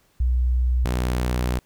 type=tone pair in turn; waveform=sine / sawtooth; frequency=61.9 / 61.65 Hz; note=B1 / B1; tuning=+5 / -2 cents; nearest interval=unison; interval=7 cents; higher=first; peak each=-17 dBFS; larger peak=neither; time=0.2-0.85 / 0.85-1.59 s; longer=second; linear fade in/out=5 ms; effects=pink hiss -62 dBFS RMS until 1.65 s